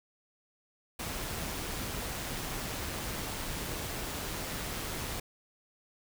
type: noise with amplitude modulation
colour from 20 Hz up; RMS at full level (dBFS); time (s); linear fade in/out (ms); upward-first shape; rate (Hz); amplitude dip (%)
pink; -36; 0.99-5.2; 5; sine; 158; 25
effects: none